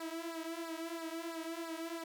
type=tone with flanger; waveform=sawtooth; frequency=329.6 Hz; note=E4; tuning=in tune; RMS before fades=-42 dBFS; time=0-2.04 s; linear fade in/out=5 ms; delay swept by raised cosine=0.31 to 4.21 ms; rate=3 Hz; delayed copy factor=-0.85; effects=none